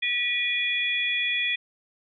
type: tone cluster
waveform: sine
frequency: 1945 / 2441 / 3377 Hz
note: B6 / D#7 / G#7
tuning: -27 / -34 / +28 cents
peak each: -29 / -26 / -28 dBFS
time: 0.02-1.56 s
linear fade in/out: 10 ms
effects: none